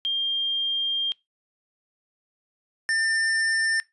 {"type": "tone pair in turn", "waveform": ["sine", "square"], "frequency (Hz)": [3200, 1795.9], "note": ["G7", "A6"], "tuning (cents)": [35, 35], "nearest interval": "minor seventh", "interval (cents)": 1000, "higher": "first", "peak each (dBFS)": -22, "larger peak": "neither", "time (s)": [[0.05, 1.12], [2.89, 3.8]], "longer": "first", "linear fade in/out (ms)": 0, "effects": ["noise-tail reverb RT60 0.2 s tail -22 dB re dry", "resampled to 24000 Hz"]}